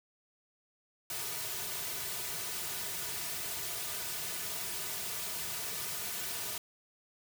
white noise with comb filter, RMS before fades -38 dBFS, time 1.1-6.58 s, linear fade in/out 2 ms, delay 3.7 ms, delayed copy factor -0.9, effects none

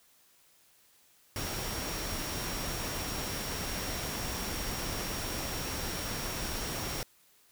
sine tone in noise, 5588 Hz, F8, in tune, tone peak -43 dBFS, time 1.36-7.03 s, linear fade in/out 0 ms, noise pink, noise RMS -36 dBFS, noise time 1.36-7.03 s, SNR -10 dB, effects white hiss -64 dBFS RMS until 7.51 s

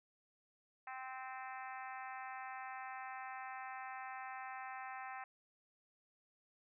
harmonic tone, 260 Hz, C4, 11 cents flat, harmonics 3 / 4 / 5 / 6 / 7 / 8 / 9 / 10, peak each -48 / -52 / -53 / -56 / -53 / -57 / -60 / -60 dBFS, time 0.87-5.24 s, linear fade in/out 2 ms, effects none

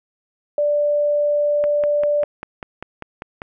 sine tone, 587.3 Hz, D5, in tune, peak -15 dBFS, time 0.58-2.24 s, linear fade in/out 2 ms
click train, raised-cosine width 0.5 ms, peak -15 dBFS, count 10, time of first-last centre 1.64-3.419 s, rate 5.06 Hz
effects none

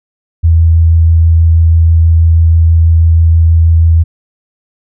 sine tone with vibrato, 82.2 Hz, E2, 4 cents flat, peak -3 dBFS, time 0.43-4.04 s, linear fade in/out 20 ms, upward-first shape sine, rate 6.2 Hz, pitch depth 9 cents each way, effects none

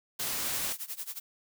white noise, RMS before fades -33 dBFS, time 0.19-0.73 s, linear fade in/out 10 ms
blue noise with tremolo, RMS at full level -36 dBFS, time 0.44-1.2 s, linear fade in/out 20 ms, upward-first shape sine, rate 11 Hz, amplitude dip 90%
effects none

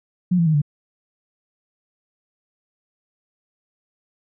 sine tone with pitch steps, 180 / 167.95 / 156.7 / 146.21 Hz, F#3 / E3 / D#3 / D3, -47 / +33 / +13 / -7 cents, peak -14 dBFS, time 0.31-0.618 s, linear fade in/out 10 ms, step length 77 ms, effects none

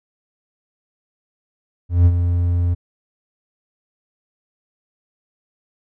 triangle tone with ADSR envelope, 87.31 Hz, F2, in tune, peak -5 dBFS, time 1.89-2.75 s, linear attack 170 ms, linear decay 49 ms, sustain -8 dB, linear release 18 ms, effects none

